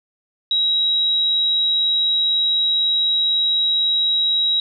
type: tone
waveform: sine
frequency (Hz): 3846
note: B7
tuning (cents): -47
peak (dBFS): -15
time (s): 0.51-4.6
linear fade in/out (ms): 2
effects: none